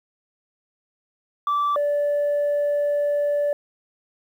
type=tone pair in turn; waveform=sine; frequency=1163 / 581.5 Hz; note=D6 / D5; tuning=-17 / -17 cents; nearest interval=octave; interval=1200 cents; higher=first; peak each=-17 dBFS; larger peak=neither; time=1.47-1.76 / 1.76-3.53 s; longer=second; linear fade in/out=2 ms; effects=tanh soft clip ceiling -17 dBFS + 9-bit